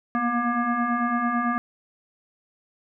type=tone with frequency modulation; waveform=sine; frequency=717 Hz; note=F5; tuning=45 cents sharp; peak=-21 dBFS; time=0.15-1.58 s; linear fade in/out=0 ms; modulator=475 Hz; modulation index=1.8; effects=none